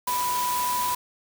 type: tone in noise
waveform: sine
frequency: 987.8 Hz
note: B5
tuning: in tune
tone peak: -24 dBFS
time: 0.07-0.95 s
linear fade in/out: 5 ms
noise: white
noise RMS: -31 dBFS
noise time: 0.07-0.95 s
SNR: +4 dB
effects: none